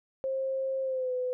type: tone with pitch glide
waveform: sine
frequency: 532 to 503.6 Hz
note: C5 to B4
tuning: +29 to +34 cents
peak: -28 dBFS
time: 0.24-1.33 s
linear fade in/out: 0 ms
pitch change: -95 cents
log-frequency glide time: 0.82-1.13 s
effects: none